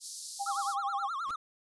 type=high-pass noise; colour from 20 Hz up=pink; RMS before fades=-41 dBFS; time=0-0.76 s; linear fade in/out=50 ms; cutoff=4300 Hz; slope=48 dB/octave
type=tone with tremolo; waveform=sine; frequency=800 Hz; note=G5; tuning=35 cents sharp; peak=-30 dBFS; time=0.39-1.08 s; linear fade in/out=20 ms; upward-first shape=sine; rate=11 Hz; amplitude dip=80%
type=tone with vibrato; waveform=triangle; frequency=1218 Hz; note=D#6; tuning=37 cents flat; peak=-31 dBFS; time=0.46-1.36 s; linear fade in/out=5 ms; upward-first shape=sine; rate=9.5 Hz; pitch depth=230 cents each way
type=noise with exponential growth; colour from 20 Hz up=pink; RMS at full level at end=-44 dBFS; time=1.23-1.31 s; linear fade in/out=2 ms; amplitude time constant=17 ms
effects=resampled to 24000 Hz